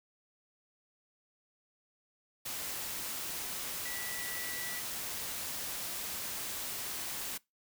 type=tone in noise; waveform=sine; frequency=1958 Hz; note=B6; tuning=15 cents flat; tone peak=-42 dBFS; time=3.85-4.8 s; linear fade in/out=10 ms; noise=white; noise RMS=-39 dBFS; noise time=2.45-7.38 s; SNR=-6 dB; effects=noise-tail reverb RT60 0.2 s tail -23 dB re dry